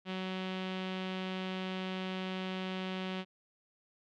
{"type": "tone with low-pass filter", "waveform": "sawtooth", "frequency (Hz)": 187, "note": "F#3", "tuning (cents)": 19, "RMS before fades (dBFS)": -38, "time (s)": [0.05, 3.25], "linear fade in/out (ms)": 50, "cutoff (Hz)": 3200, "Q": 2.8, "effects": []}